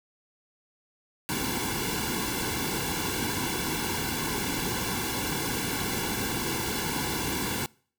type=noise with comb filter; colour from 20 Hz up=pink; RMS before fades=-30 dBFS; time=1.29-7.66 s; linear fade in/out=0 ms; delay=1.6 ms; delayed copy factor=-1; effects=noise-tail reverb RT60 0.5 s tail -25 dB re dry